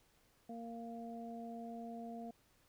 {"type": "harmonic tone", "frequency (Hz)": 231.7, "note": "A#3", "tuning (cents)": -10, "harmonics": [1, 2, 3], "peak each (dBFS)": [-46, -53, -49], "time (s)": [0.49, 2.31], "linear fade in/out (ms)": 5, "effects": ["pink hiss -72 dBFS RMS until 2.68 s"]}